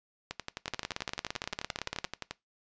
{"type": "two click trains", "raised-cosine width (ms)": 0.2, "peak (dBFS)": [-15, -18], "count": [25, 24], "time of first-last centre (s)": [[0.68, 2.044], [0.31, 2.31]], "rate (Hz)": [17.6, 11.5], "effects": ["noise-tail reverb RT60 0.2 s tail -21 dB re dry", "resampled to 16000 Hz"]}